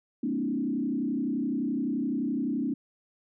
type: tone with frequency modulation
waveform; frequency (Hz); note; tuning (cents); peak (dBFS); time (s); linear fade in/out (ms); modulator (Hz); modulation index
sine; 261.6; C4; 0; -26; 0.23-2.74; 5; 31.7; 1.6
effects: none